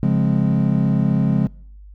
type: chord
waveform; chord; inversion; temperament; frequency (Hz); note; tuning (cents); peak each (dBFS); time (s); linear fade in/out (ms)
triangle; Db major seventh; none; equal; 138.59 / 174.61 / 207.7 / 261.6; Db3 / F3 / Ab3 / C4; 0 / 0 / 0 / 0; -17 / -18 / -17 / -23; 0.03-1.47; 0
effects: noise-tail reverb RT60 0.6 s tail -25 dB re dry + added 50 Hz sine -38 dBFS peak until 1.94 s